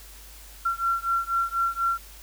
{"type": "beating tone pair", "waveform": "sine", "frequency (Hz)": [1363, 1367.1], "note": ["F6", "F6"], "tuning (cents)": [-43, -37], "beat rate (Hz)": 4.1, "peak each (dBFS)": -26, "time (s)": [0.65, 1.98], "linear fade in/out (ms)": 10, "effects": ["added 50 Hz sine -46 dBFS peak until 2.22 s", "white hiss -48 dBFS RMS until 2.22 s"]}